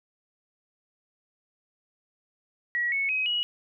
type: tone with pitch steps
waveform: sine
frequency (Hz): 1920 / 2206 / 2533 / 2910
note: B6 / C#7 / D#7 / F#7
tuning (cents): -49 / -9 / +30 / -29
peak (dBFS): -24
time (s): 2.75-3.43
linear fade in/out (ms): 0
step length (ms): 170
effects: none